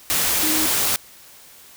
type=tone in noise; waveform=sine; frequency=311.1 Hz; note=D#4; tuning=in tune; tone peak=-24 dBFS; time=0.43-0.66 s; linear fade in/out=0 ms; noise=white; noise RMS=-20 dBFS; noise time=0.1-0.96 s; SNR=-7 dB; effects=white hiss -46 dBFS RMS until 1.76 s